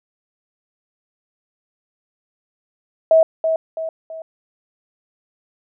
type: tone with echo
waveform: sine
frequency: 645 Hz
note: E5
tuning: 38 cents flat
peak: -8 dBFS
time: 3.11-3.23 s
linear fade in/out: 2 ms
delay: 330 ms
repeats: 3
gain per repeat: -7 dB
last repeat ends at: 4.22 s
effects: none